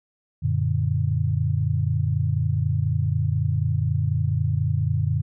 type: chord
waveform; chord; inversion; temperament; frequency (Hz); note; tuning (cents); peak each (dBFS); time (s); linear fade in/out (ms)
sine; Gb augmented; none; equal; 92.5 / 116.54 / 146.83; Gb2 / Bb2 / D3; 0 / 0 / 0; -24; 0.42-5.22; 20
effects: none

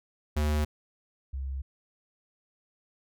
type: tone pair in turn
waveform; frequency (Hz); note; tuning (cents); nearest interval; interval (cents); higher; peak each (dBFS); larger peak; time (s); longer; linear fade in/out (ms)
square / sine; 75.3 / 67.08; D2 / C2; +44 / +44; major second; 200; first; -25 / -31; first; 0.36-0.65 / 1.33-1.62; neither; 10
effects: none

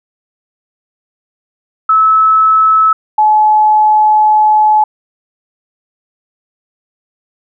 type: tone pair in turn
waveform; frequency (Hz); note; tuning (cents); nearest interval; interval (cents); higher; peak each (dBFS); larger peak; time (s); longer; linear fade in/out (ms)
sine; 1300 / 855; E6 / A5; -24 / -50; perfect fifth; 726; first; -5; neither; 1.89-2.93 / 3.18-4.84; second; 5
effects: none

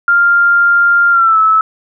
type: tone with pitch glide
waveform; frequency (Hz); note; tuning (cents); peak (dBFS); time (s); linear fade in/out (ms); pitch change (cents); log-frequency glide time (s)
sine; 1396.9 to 1303.4; F6 to E6; 0 to -20; -6; 0.08-1.61; 2; -120; 1.11-1.38
effects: none

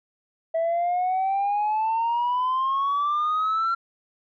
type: exponential sweep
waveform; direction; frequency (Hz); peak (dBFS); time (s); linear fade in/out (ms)
sine; up; 651 to 1370; -19; 0.54-3.75; 10
effects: tanh soft clip ceiling -19 dBFS

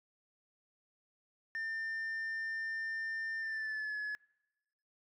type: tone with pitch glide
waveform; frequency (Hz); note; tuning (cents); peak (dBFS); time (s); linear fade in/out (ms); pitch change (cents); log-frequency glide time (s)
sine; 1800 to 1702.9; A6 to G#6; +39 to +43; -33; 1.55-4.15; 0; -96; 3.39-3.97
effects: noise-tail reverb RT60 1.0 s tail -25 dB re dry + tanh soft clip ceiling -35 dBFS

